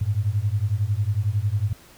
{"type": "beating tone pair", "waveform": "sine", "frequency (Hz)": [98, 109], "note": ["G2", "A2"], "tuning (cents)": [0, -16], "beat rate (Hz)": 11, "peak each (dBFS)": -23, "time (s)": [0.01, 1.73], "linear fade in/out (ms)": 5, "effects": ["pink hiss -50 dBFS RMS until 1.97 s"]}